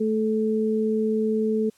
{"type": "tone pair together", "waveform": "sine", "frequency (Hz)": [218.7, 434.8], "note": ["A3", "A4"], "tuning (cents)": [-10, -21], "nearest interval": "octave", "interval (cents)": 1189, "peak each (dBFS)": -23, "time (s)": [0, 1.7], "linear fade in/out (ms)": 10, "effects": ["white hiss -61 dBFS RMS until 1.77 s", "low-pass 11000 Hz 12 dB/octave"]}